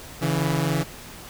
sawtooth tone pair together, 140.92 / 164.7 Hz, C#3 / E3, +29 / -1 cents, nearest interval minor third, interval 270 cents, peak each -20 dBFS, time 0.21-0.84 s, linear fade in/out 20 ms, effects pink hiss -41 dBFS RMS until 1.29 s

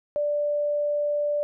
sine tone, 587.3 Hz, D5, in tune, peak -22 dBFS, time 0.16-1.43 s, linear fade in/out 0 ms, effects none

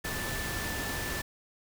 sine tone in noise, 1760 Hz, A6, in tune, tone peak -38 dBFS, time 0.04-1.22 s, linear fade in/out 10 ms, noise pink, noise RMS -35 dBFS, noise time 0.04-1.22 s, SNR -6 dB, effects none

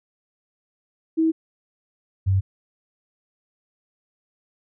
sine tone pair in turn, 322.2 / 95.98 Hz, E4 / G2, -39 / -36 cents, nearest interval octave + major sixth, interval 2097 cents, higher first, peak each -16 dBFS, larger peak neither, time 1.17-1.32 / 2.26-2.41 s, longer neither, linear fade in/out 20 ms, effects none

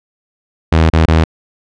sawtooth tone with dropouts, 80.5 Hz, E2, 41 cents flat, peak -3 dBFS, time 0.72-1.24 s, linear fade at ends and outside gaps 5 ms, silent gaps 0.9-0.933 / 1.057-1.081 s, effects low-pass 4000 Hz 12 dB/octave

